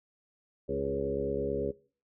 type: harmonic tone with a mistuned harmonic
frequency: 69.3 Hz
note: C#2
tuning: in tune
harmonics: 1 / 2 / 3 / 4 / 5 / 6 / 7 / 8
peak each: -42 / -41 / -40 / -39 / -43 / -34 / -36 / -37 dBFS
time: 0.68-1.72 s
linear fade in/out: 20 ms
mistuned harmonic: 6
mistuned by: -25 cents
effects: noise-tail reverb RT60 0.4 s tail -20 dB re dry